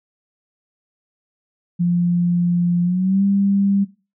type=tone with pitch glide; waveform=sine; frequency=174.61 to 198.27 Hz; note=F3 to G3; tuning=0 to +20 cents; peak=-14 dBFS; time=1.79-3.85 s; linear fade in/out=20 ms; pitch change=+220 cents; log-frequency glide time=2.83-3.23 s; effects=noise-tail reverb RT60 0.3 s tail -18 dB re dry